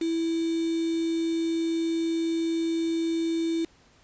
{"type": "tone with quantisation", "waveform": "sine", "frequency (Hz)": 329.8, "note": "E4", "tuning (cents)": 1, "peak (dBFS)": -24, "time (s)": [0.01, 3.65], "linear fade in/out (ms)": 5, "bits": 6, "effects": ["pink hiss -59 dBFS RMS until 4.03 s", "resampled to 16000 Hz"]}